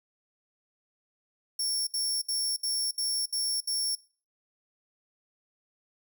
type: tone bursts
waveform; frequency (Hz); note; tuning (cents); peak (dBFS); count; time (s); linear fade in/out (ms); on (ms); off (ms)
25% pulse; 5470; F8; -37; -23; 7; 1.59-3.952; 5; 280; 67
effects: noise-tail reverb RT60 0.4 s tail -20 dB re dry